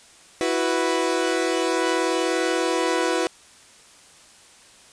sawtooth chord, E suspended second, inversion none, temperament equal, 329.6 / 370 / 493.9 Hz, E4 / F#4 / B4, 0 / 0 / 0 cents, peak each -21 dBFS, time 0.41-3.27 s, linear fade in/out 0 ms, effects white hiss -50 dBFS RMS until 4.92 s + resampled to 22050 Hz

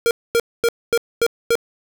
square tone bursts, 466.2 Hz, A#4, in tune, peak -14 dBFS, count 6, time 0.06-1.554 s, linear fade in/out 0 ms, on 49 ms, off 240 ms, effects none

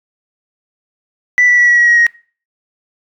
sine tone with pitch steps, 1975.5 / 1959.6 / 1943.8 / 1928.2 / 1912.6 / 1897.2 / 1881.9 Hz, B6 / B6 / B6 / B6 / A#6 / A#6 / A#6, 0 / -14 / -28 / -42 / +44 / +30 / +16 cents, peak -5 dBFS, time 1.38-2.066 s, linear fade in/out 0 ms, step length 98 ms, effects noise-tail reverb RT60 0.4 s tail -24 dB re dry + tanh soft clip ceiling -3 dBFS

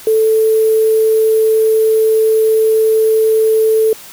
sine tone with sample-and-hold, 440 Hz, A4, in tune, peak -8 dBFS, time 0.07-3.93 s, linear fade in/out 2 ms, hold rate 11025 Hz, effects white hiss -35 dBFS RMS until 4.12 s

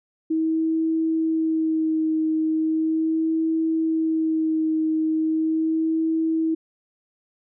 sine tone with vibrato, 319.1 Hz, D#4, 44 cents sharp, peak -19 dBFS, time 0.3-6.55 s, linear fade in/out 10 ms, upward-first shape sine, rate 0.38 Hz, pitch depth 19 cents each way, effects none

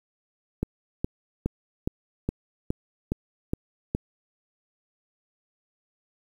click train, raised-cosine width 3 ms, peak -12 dBFS, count 9, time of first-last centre 0.63-3.95 s, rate 2.41 Hz, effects 8-bit

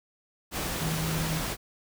sine tone in noise, 160 Hz, D#3, 49 cents sharp, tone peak -29 dBFS, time 0.79-1.43 s, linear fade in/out 50 ms, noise pink, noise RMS -32 dBFS, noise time 0.51-1.57 s, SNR 0 dB, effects none

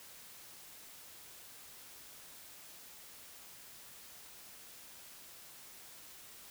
silence, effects white hiss -54 dBFS RMS until 6.5 s

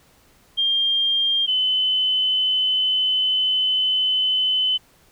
sine tone pair in turn, 3200 / 3031 Hz, G7 / F#7, +35 / +41 cents, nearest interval minor second, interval 94 cents, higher first, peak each -17 dBFS, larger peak neither, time 0.57-1.47 / 1.47-4.78 s, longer second, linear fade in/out 20 ms, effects pink hiss -56 dBFS RMS until 5.11 s

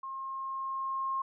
sine tone with level ramp, 1070 Hz, C6, 38 cents sharp, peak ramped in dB -37 to -29 dBFS, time 0.03-1.22 s, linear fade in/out 5 ms, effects none

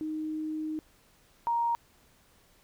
sine tone pair in turn, 311 / 936.5 Hz, D#4 / A#5, -1 / +8 cents, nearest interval octave + perfect fifth, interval 1909 cents, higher second, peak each -31 / -25 dBFS, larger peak second, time 0.01-0.79 / 1.47-1.75 s, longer first, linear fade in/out 0 ms, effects pink hiss -63 dBFS RMS until 2.63 s

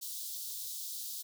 white high-pass noise, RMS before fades -41 dBFS, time 0.01-1.23 s, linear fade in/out 20 ms, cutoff 3500 Hz, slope 48 dB/octave, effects none

